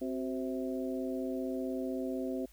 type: harmonic tone with a mistuned harmonic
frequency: 130.81 Hz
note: C3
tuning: in tune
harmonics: 2 / 3 / 4 / 5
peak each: -35 / -39 / -41 / -43 dBFS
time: 0.01-2.46 s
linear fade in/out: 10 ms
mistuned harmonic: 3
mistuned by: -68 cents
effects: added 50 Hz sine -58 dBFS peak until 2.52 s + white hiss -64 dBFS RMS until 2.52 s